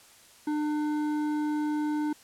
triangle tone with hard clipping, 300 Hz, D4, 37 cents sharp, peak -28 dBFS, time 0.47-2.13 s, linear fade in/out 5 ms, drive 13 dB, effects white hiss -55 dBFS RMS until 2.23 s + low-pass 11000 Hz 12 dB/octave

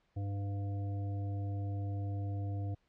harmonic tone, 100 Hz, G2, 35 cents sharp, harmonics 1 / 3 / 5 / 7, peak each -34 / -46 / -52 / -51 dBFS, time 0.16-2.75 s, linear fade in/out 10 ms, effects pink hiss -75 dBFS RMS until 2.88 s + low-pass 4000 Hz 12 dB/octave

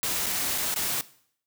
white noise with dropouts, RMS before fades -28 dBFS, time 0.03-1.01 s, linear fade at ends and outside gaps 0 ms, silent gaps 0.26-0.265 / 0.578-0.582 / 0.741-0.761 s, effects noise-tail reverb RT60 0.6 s tail -18 dB re dry

